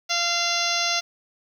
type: harmonic tone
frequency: 690 Hz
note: F5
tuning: 21 cents flat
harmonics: 1 / 2 / 3 / 4 / 5 / 6 / 7 / 8 / 9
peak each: -30 / -30 / -30 / -30 / -30 / -30 / -30 / -30 / -30 dBFS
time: 0.09-1.01 s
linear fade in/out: 20 ms
effects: 8-bit